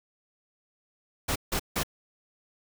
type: noise bursts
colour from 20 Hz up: pink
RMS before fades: -28 dBFS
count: 3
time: 1.28-1.834 s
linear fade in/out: 10 ms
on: 78 ms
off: 160 ms
effects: none